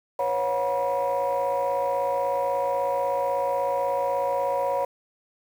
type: tone cluster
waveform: sine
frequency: 495.7 / 552 / 726 / 966 Hz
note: B4 / C#5 / F#5 / B5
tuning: +6 / -7 / -33 / -39 cents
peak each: -31 / -24 / -29 / -26 dBFS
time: 0.19-4.85 s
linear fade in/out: 5 ms
effects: tanh soft clip ceiling -17 dBFS + 8-bit